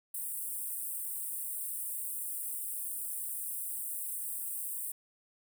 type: high-pass noise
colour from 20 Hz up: pink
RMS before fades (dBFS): -38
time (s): 0.14-4.92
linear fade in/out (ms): 5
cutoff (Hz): 8300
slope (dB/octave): 96
effects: none